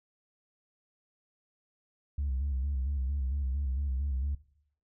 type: tone with vibrato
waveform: sine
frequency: 68 Hz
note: C#2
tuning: 33 cents flat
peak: -27 dBFS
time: 2.18-4.35 s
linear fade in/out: 5 ms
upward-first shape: square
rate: 4.4 Hz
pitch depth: 81 cents each way
effects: noise-tail reverb RT60 0.7 s tail -20 dB re dry + tanh soft clip ceiling -26 dBFS